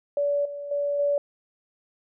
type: tone with level steps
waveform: sine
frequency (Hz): 574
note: D5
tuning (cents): -40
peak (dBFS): -21 / -32 / -23 / -20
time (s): 0.17-1.18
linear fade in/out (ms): 2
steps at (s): 0.45 / 0.71 / 0.99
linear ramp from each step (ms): 5
effects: none